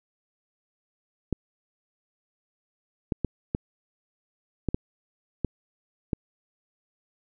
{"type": "clicks", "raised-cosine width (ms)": 3, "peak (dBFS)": -12, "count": 8, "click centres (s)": [1.327, 3.122, 3.247, 3.549, 4.687, 4.745, 5.447, 6.132], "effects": []}